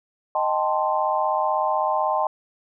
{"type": "chord", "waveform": "sine", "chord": "A half-diminished seventh", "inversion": "second", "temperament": "equal", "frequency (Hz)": [622.3, 784, 880, 1046.5], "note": ["Eb5", "G5", "A5", "C6"], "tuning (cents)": [0, 0, 0, 0], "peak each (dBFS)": -25, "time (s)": [0.35, 2.27], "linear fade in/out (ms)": 2, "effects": []}